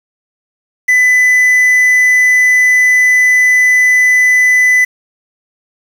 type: tone with quantisation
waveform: triangle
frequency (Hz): 2000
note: B6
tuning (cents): +21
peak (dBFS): -4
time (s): 0.88-4.85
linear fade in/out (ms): 10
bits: 5
effects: none